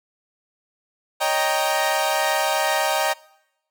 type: chord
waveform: sawtooth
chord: Eb dominant seventh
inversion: third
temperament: equal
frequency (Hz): 554.4 / 622.3 / 784 / 932.3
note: Db5 / Eb5 / G5 / Bb5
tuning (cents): 0 / 0 / 0 / 0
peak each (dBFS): -24 / -20 / -20 / -21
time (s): 1.2-3.14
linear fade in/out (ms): 20
effects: noise-tail reverb RT60 0.9 s tail -23 dB re dry